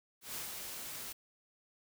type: noise with ADSR envelope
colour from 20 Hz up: white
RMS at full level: -41 dBFS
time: 0.21-1.13 s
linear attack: 140 ms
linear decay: 160 ms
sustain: -3 dB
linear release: 10 ms
effects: none